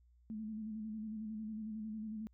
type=tone with vibrato; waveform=sine; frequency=216.8 Hz; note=A3; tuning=25 cents flat; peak=-40 dBFS; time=0.3-2.27 s; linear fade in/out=0 ms; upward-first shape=square; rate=11 Hz; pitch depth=35 cents each way; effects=added 60 Hz sine -64 dBFS peak until 2.33 s